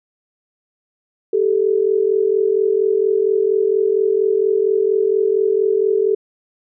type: tone pair together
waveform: sine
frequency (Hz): 392 / 436.3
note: G4 / A4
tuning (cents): 0 / -15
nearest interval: major second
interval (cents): 185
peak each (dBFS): -16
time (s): 1.33-6.15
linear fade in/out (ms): 5
effects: none